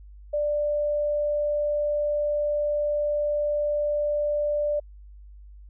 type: tone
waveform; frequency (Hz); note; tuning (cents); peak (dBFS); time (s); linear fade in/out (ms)
sine; 590; D5; +8; -22; 0.33-4.8; 10
effects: added 50 Hz sine -43 dBFS peak until 5.69 s